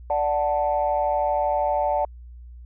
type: chord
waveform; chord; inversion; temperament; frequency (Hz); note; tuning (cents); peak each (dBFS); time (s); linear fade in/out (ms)
sine; D major; none; equal; 587.3 / 740 / 880; D5 / F#5 / A5; 0 / 0 / 0; -23 / -24 / -24; 0.1-2.05; 2
effects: tanh soft clip ceiling -11 dBFS + added 60 Hz sine -39 dBFS peak until 2.65 s